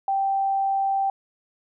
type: tone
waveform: sine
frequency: 782 Hz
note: G5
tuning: 4 cents flat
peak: -20 dBFS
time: 0.08-1.1 s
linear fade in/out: 2 ms
effects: none